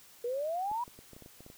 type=exponential sweep; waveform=sine; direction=up; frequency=466.2 to 991 Hz; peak=-31 dBFS; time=0.24-0.84 s; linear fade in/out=5 ms
type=clicks; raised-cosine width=2 ms; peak=-37 dBFS; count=10; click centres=0.715 / 0.879 / 0.99 / 1.133 / 1.165 / 1.223 / 1.261 / 1.406 / 1.464 / 1.501 s
effects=white hiss -57 dBFS RMS until 1.57 s